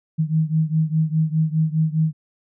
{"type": "beating tone pair", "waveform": "sine", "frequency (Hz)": [156.3, 161.2], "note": ["D#3", "E3"], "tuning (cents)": [8, -38], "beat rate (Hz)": 4.9, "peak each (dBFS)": [-19, -21], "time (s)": [0.18, 2.13], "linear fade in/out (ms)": 20, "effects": []}